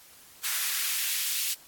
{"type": "noise with high-pass filter sweep", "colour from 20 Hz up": "white", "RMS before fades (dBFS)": -29, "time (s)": [0.43, 1.55], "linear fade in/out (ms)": 20, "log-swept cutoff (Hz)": [1400, 3000], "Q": 1.2, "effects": ["white hiss -53 dBFS RMS until 1.67 s", "AAC 64 kbps"]}